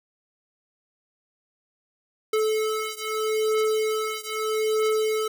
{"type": "beating tone pair", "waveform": "square", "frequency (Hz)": [434, 434.79], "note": ["A4", "A4"], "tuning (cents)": [-24, -21], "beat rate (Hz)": 0.79, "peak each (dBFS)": [-26, -27], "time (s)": [2.33, 5.28], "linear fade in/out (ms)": 5, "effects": []}